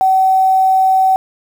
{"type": "tone with quantisation", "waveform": "sine", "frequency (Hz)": 760, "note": "F#5", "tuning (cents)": 46, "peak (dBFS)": -8, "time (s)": [0.01, 1.16], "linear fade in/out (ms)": 0, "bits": 6, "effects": []}